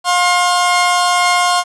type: tone pair together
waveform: sawtooth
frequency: 711 / 1067.5 Hz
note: F5 / C6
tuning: +31 / +34 cents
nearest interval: perfect fifth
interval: 703 cents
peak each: -10 dBFS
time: 0.04-1.64 s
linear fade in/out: 50 ms
effects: resampled to 24000 Hz + 7-bit